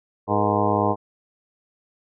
harmonic tone with a mistuned harmonic, 103.83 Hz, G#2, in tune, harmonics 1 / 2 / 3 / 4 / 5 / 6 / 7 / 8 / 9 / 10, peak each -27 / -27 / -27 / -27 / -27 / -27 / -27 / -27 / -27 / -27 dBFS, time 0.27-0.96 s, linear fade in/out 50 ms, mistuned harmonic 5, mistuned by -120 cents, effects none

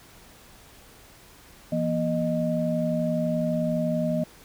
sine tone cluster, 167.2 / 238.9 / 617 Hz, E3 / A#3 / D#5, +25 / +43 / -15 cents, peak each -27 dBFS, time 1.72-4.24 s, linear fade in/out 5 ms, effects pink hiss -51 dBFS RMS until 4.44 s

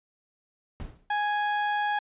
brown noise with exponential decay, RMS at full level -33 dBFS, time 0.8-1.11 s, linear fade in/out 0 ms, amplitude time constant 66 ms
30% pulse tone, 830.6 Hz, G#5, in tune, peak -22 dBFS, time 1.1-1.99 s, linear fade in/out 5 ms
effects resampled to 8000 Hz

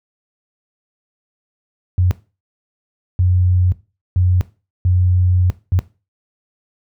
sine tone bursts at uneven times, 90.6 Hz, F#2, 36 cents flat, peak -10 dBFS, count 5, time 1.98-2.11 / 3.19-3.72 / 4.16-4.41 / 4.85-5.5 / 5.72-5.79 s, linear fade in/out 0 ms, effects noise-tail reverb RT60 0.3 s tail -17 dB re dry + high-pass 60 Hz 12 dB/octave

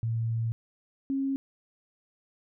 sine tone pair in turn, 114.2 / 271.6 Hz, A#2 / C#4, -35 / -35 cents, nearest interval octave + minor third, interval 1500 cents, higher second, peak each -26 dBFS, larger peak neither, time 0.03-0.52 / 1.1-1.36 s, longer first, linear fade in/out 0 ms, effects none

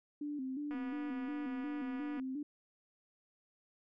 sine tone with vibrato, 277.2 Hz, C#4, in tune, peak -37 dBFS, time 0.21-2.43 s, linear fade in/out 5 ms, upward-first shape square, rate 2.8 Hz, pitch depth 100 cents each way
click train, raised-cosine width 0.5 ms, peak -36 dBFS, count 364, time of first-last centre 0.71-2.198 s, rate 244 Hz
effects none

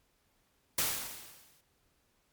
white noise with exponential decay, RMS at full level -28 dBFS, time 0.78-1.61 s, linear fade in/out 5 ms, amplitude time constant 180 ms, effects pink hiss -73 dBFS RMS until 2.32 s + MP3 96 kbps

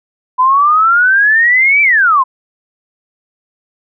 sine exponential two-way sweep, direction up then down, 1000 to 2349 to 1000 Hz, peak -6 dBFS, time 0.38-2.24 s, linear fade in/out 20 ms, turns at 1.82 s, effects none

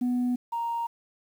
sine tone pair in turn, 246.9 / 932.2 Hz, B3 / A#5, 0 / 0 cents, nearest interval octave + major seventh, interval 2300 cents, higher second, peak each -21 / -26 dBFS, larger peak first, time 0.01-0.36 / 0.52-0.87 s, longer neither, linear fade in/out 10 ms, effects tanh soft clip ceiling -22 dBFS + 9-bit

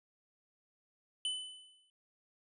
square tone with exponential decay, 3013 Hz, F#7, 31 cents sharp, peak -32 dBFS, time 1.25-1.9 s, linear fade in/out 1 ms, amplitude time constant 140 ms, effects resampled to 24000 Hz

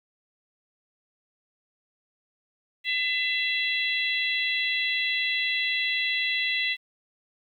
harmonic tone with a mistuned harmonic, 672 Hz, E5, 33 cents sharp, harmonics 3 / 4 / 5 / 6, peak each -27 / -29 / -31 / -33 dBFS, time 2.84-6.77 s, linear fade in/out 50 ms, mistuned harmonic 6, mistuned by -24 cents, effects 10-bit

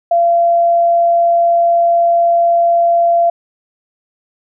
sine tone, 684 Hz, F5, 36 cents flat, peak -8 dBFS, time 0.11-3.3 s, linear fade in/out 5 ms, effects none

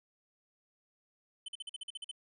square tone bursts, 3059 Hz, G7, 43 cents flat, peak -40 dBFS, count 10, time 1.46-2.114 s, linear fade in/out 5 ms, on 24 ms, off 46 ms, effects resampled to 24000 Hz

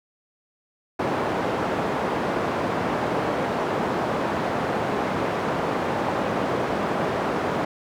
white band-pass noise, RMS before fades -25 dBFS, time 0.99-7.65 s, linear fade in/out 5 ms, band 130 to 840 Hz, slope 12 dB/octave, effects none

